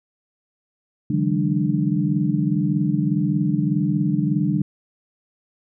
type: tone cluster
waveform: sine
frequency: 142.3 / 159.1 / 182.4 / 204.1 / 296.8 Hz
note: C#3 / D#3 / F#3 / G#3 / D4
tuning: +46 / +39 / -24 / -30 / +18 cents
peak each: -24 dBFS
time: 1.1-4.62 s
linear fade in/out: 5 ms
effects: none